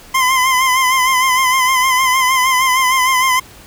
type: tone with vibrato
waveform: 25% pulse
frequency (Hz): 1032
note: C6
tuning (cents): -24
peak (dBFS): -7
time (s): 0.14-3.4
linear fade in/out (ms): 10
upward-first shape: sine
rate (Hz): 6.5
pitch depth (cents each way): 51
effects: pink hiss -40 dBFS RMS until 3.66 s